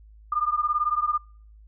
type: beating tone pair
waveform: sine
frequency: 1200 / 1218 Hz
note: D6 / D#6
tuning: +37 / -37 cents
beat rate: 18 Hz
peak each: -25 dBFS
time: 0.32-1.18 s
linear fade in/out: 5 ms
effects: noise-tail reverb RT60 0.5 s tail -25 dB re dry + added 53 Hz sine -47 dBFS peak until 1.67 s